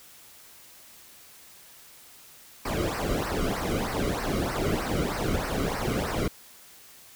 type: noise with flanger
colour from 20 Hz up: brown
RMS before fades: -28 dBFS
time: 2.65-6.28 s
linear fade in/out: 5 ms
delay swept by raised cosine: 0.28 to 1.18 ms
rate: 3.2 Hz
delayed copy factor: -0.85
effects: white hiss -51 dBFS RMS until 7.15 s